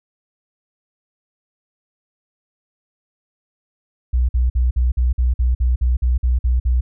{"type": "tone bursts", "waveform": "sine", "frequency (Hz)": 61.74, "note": "B1", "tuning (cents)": 0, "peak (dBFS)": -13, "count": 13, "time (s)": [4.13, 6.81], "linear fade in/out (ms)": 10, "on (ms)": 160, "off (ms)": 50, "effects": []}